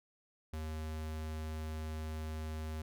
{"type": "tone", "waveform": "square", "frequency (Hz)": 78.3, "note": "D#2", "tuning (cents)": 11, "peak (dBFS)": -39, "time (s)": [0.53, 2.82], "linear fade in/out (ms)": 5, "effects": []}